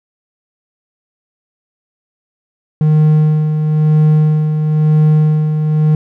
triangle tone with tremolo, 153.7 Hz, D#3, 21 cents flat, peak -4 dBFS, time 2.81-5.95 s, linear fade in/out 2 ms, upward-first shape sine, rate 1 Hz, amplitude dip 50%, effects none

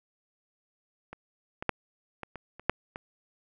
clicks, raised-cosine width 0.5 ms, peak -26 / -20 / -9 / -22 / -25 / -30 / -7 / -22 dBFS, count 8, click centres 1.13 / 1.625 / 1.693 / 2.233 / 2.357 / 2.596 / 2.696 / 2.959 s, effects none

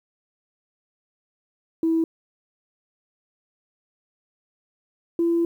sine tone pair in turn, 326.4 / 337.7 Hz, E4 / E4, -17 / +42 cents, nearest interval minor second, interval 59 cents, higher second, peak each -17 dBFS, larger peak neither, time 1.83-2.04 / 5.19-5.45 s, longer second, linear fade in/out 2 ms, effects tanh soft clip ceiling -13 dBFS + 9-bit

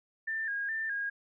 sine tone with vibrato, 1707 Hz, G#6, 47 cents sharp, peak -31 dBFS, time 0.27-1.1 s, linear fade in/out 10 ms, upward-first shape square, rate 2.4 Hz, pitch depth 77 cents each way, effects none

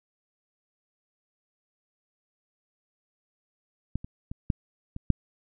clicks, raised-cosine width 5 ms, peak -16 / -26 / -23 / -11 / -23 / -7 dBFS, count 6, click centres 3.956 / 4.045 / 4.315 / 4.502 / 4.964 / 5.103 s, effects none

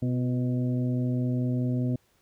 harmonic tone with a mistuned harmonic, 125 Hz, B2, 21 cents sharp, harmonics 1 / 2 / 3 / 4 / 5, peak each -26 / -28 / -40 / -42 / -42 dBFS, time 0.02-1.96 s, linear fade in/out 5 ms, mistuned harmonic 3, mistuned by -50 cents, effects pink hiss -67 dBFS RMS until 2.21 s

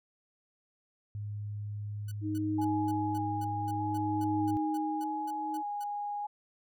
sine tone, 103.83 Hz, G#2, in tune, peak -35 dBFS, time 1.15-4.57 s, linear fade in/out 0 ms
5% pulse tone bursts, 1486 Hz, F#6, 7 cents sharp, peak -37 dBFS, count 15, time 2.08-5.84 s, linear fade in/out 5 ms, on 36 ms, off 230 ms
sine tone with tremolo, 311.1 Hz, D#4, in tune, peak -28 dBFS, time 2.21-5.63 s, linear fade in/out 50 ms, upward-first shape triangle, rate 0.56 Hz, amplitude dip 80%
sine tone with vibrato, 830.6 Hz, G#5, in tune, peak -33 dBFS, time 2.58-6.27 s, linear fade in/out 10 ms, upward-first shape square, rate 0.82 Hz, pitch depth 16 cents each way
effects none

